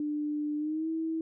sine tone with pitch glide, 297.8 to 322.9 Hz, D4 to E4, +24 to -36 cents, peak -29 dBFS, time 0-1.21 s, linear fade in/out 2 ms, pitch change +140 cents, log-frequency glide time 0.57-0.88 s, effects none

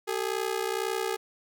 sawtooth ring-modulated tone, 415.3 Hz, G#4, in tune, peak -21 dBFS, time 0.07-1.17 s, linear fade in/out 20 ms, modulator 31 Hz, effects none

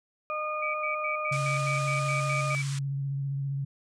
harmonic tone, 611 Hz, D#5, 32 cents flat, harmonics 1 / 2 / 4, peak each -34 / -31 / -38 dBFS, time 0.3-2.55 s, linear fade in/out 0 ms
sine tone bursts, 2300 Hz, D7, 37 cents flat, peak -30 dBFS, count 10, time 0.62-2.621 s, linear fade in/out 5 ms, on 120 ms, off 89 ms
sine tone with vibrato, 138.4 Hz, C#3, 2 cents flat, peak -28 dBFS, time 1.31-3.65 s, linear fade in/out 10 ms, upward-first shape sine, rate 15 Hz, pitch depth 24 cents each way
white band-pass noise, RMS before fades -42 dBFS, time 1.32-2.79 s, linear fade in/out 5 ms, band 990 to 9100 Hz, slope 48 dB/octave
effects none

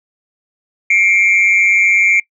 sine tone pair together, 2146 / 2338 Hz, C7 / D7, +43 / -8 cents, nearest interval minor second, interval 149 cents, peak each -10 dBFS, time 0.9-2.2 s, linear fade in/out 5 ms, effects noise-tail reverb RT60 0.1 s tail -22 dB re dry + tanh soft clip ceiling -4 dBFS

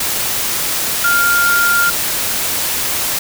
sine tone in noise, 1400 Hz, F6, 4 cents sharp, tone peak -11 dBFS, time 1.04-1.9 s, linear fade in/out 5 ms, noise white, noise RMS -18 dBFS, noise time 0-3.19 s, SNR +4 dB, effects none

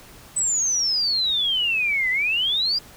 sine exponential two-way sweep, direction down then up, 8100 to 1975.5 to 4930 Hz, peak -19 dBFS, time 0.36-2.79 s, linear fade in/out 10 ms, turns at 2.1 s, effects pink hiss -46 dBFS RMS until 2.96 s

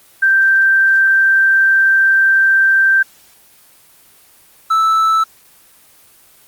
sine / triangle tone pair in turn, 1568 / 1315.2 Hz, G6 / E6, 0 / -4 cents, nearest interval minor third, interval 304 cents, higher first, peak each -8 dBFS, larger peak neither, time 0.22-3.03 / 4.7-5.24 s, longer first, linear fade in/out 10 ms, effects white hiss -47 dBFS RMS until 6.47 s + Opus 24 kbps

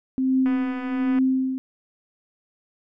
sine tone with tremolo, 261.6 Hz, C4, in tune, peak -16 dBFS, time 0.18-1.58 s, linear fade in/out 0 ms, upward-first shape triangle, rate 1.2 Hz, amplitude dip 80%
click train, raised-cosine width 0.5 ms, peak -22 dBFS, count 182, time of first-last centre 0.46-1.187 s, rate 249 Hz
effects none

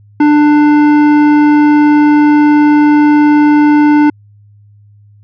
sine tone with hard clipping, 296.9 Hz, D4, 19 cents sharp, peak -6 dBFS, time 0.2-4.1 s, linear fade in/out 5 ms, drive 12 dB, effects added 103 Hz sine -39 dBFS peak until 5.23 s + resampled to 11025 Hz

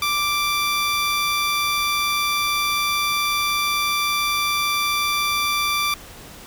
15% pulse tone, 1174.7 Hz, D6, in tune, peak -13 dBFS, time 0.02-5.94 s, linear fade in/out 2 ms, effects pink hiss -41 dBFS RMS until 6.46 s

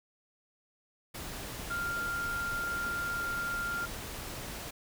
sine tone in noise, 1395 Hz, F6, 2 cents flat, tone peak -32 dBFS, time 1.7-3.86 s, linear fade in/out 10 ms, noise pink, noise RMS -41 dBFS, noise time 1.14-4.71 s, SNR +6 dB, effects none

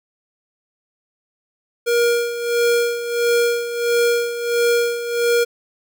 square tone with tremolo, 473.6 Hz, A#4, 27 cents sharp, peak -14 dBFS, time 1.86-5.45 s, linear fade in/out 20 ms, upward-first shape sine, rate 1.5 Hz, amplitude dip 70%, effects none

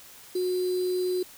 sine tone with sample-and-hold, 364.7 Hz, F#4, 25 cents flat, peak -24 dBFS, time 0.35-1.23 s, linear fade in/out 5 ms, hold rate 4410 Hz, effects white hiss -49 dBFS RMS until 1.37 s

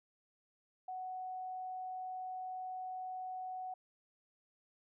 sine tone, 743 Hz, F#5, 7 cents sharp, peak -40 dBFS, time 0.88-3.74 s, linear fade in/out 5 ms, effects none

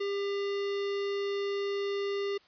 square tone with notch filter, 400.1 Hz, G4, 35 cents sharp, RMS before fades -32 dBFS, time 0-2.38 s, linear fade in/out 10 ms, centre 920 Hz, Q 1.2, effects white hiss -62 dBFS RMS until 2.47 s + resampled to 11025 Hz

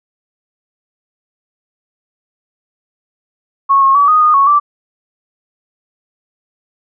sine tone with pitch steps, 1100 / 1084 / 1143 / 1242 / 1228 / 1106 / 1168 Hz, C#6 / C#6 / D6 / D#6 / D#6 / C#6 / D6, -14 / -39 / -47 / -3 / -23 / -4 / -10 cents, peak -6 dBFS, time 3.69-4.6 s, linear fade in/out 20 ms, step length 130 ms, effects none

